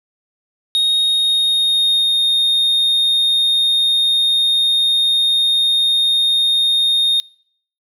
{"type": "tone with pitch glide", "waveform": "triangle", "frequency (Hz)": [3729, 3688], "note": ["A#7", "A#7"], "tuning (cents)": [0, -19], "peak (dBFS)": -11, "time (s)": [0.75, 7.2], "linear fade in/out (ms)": 0, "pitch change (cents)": -19, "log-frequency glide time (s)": [1, 2.24], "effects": ["noise-tail reverb RT60 0.6 s tail -26 dB re dry"]}